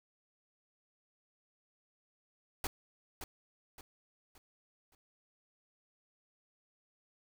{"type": "noise with echo", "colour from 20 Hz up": "pink", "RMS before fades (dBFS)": -36, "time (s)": [2.64, 2.67], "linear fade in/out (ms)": 2, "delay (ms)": 570, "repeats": 4, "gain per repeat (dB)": -8, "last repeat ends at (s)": 4.95, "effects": []}